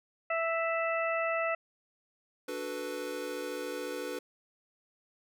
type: harmonic tone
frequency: 660 Hz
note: E5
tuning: 2 cents sharp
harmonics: 1 / 2 / 3 / 4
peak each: -31 / -34 / -36 / -37 dBFS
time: 0.3-1.55 s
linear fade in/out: 5 ms
type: chord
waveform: square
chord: B minor seventh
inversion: first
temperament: equal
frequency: 293.7 / 370 / 440 / 493.9 Hz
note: D4 / F#4 / A4 / B4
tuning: 0 / 0 / 0 / 0 cents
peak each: -43 / -43 / -43 / -39 dBFS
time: 2.48-4.19 s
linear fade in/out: 5 ms
effects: none